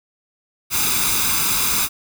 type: noise with comb filter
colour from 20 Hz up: white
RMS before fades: -19 dBFS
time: 0.7-1.89 s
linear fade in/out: 50 ms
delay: 0.81 ms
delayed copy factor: +0.7
effects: none